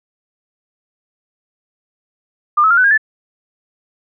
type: tone with pitch steps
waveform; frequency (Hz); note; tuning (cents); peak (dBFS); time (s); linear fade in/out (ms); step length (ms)
sine; 1200 / 1293.6 / 1394.5 / 1503.2 / 1620.4 / 1746.8; D6 / E6 / F6 / F#6 / G#6 / A6; +37 / -33 / -3 / +27 / -43 / -13; -8; 2.57-2.978; 10; 68
effects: none